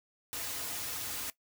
white noise with comb filter, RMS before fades -38 dBFS, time 0.33-1.3 s, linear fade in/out 0 ms, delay 5.2 ms, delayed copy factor -0.7, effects noise-tail reverb RT60 0.1 s tail -18 dB re dry

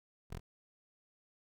15% pulse tone, 42.52 Hz, F1, 46 cents flat, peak -35 dBFS, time 0.3-0.4 s, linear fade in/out 20 ms, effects none

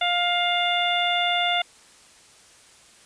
harmonic tone, 704 Hz, F5, 14 cents sharp, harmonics 1 / 2 / 3 / 4 / 5, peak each -24 / -30 / -27 / -28 / -26 dBFS, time 0.01-1.62 s, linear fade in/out 5 ms, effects white hiss -52 dBFS RMS until 3.05 s + resampled to 22050 Hz

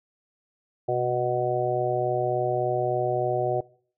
harmonic tone with a mistuned harmonic, 123.47 Hz, B2, in tune, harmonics 1 / 3 / 4 / 5 / 6, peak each -32 / -27 / -31 / -27 / -28 dBFS, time 0.88-3.61 s, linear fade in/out 10 ms, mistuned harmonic 1, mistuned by +41 cents, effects noise-tail reverb RT60 0.5 s tail -22 dB re dry

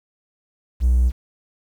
triangle tone, 61.74 Hz, B1, in tune, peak -10 dBFS, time 0.8-1.12 s, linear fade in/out 50 ms, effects tanh soft clip ceiling -8 dBFS + 8-bit

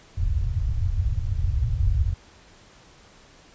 white low-pass noise, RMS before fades -23 dBFS, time 0.17-2.14 s, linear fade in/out 10 ms, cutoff 110 Hz, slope 48 dB/octave, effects pink hiss -52 dBFS RMS until 3.54 s + resampled to 16000 Hz

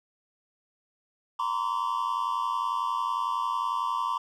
triangle tone cluster, 936 / 1027 / 1145 Hz, A#5 / C6 / D6, +7 / -33 / -44 cents, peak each -30 / -28 / -29 dBFS, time 1.39-4.18 s, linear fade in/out 5 ms, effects none

